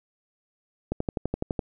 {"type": "click train", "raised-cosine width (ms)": 2, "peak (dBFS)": -13, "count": 9, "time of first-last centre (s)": [0.92, 1.592], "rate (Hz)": 11.9, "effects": []}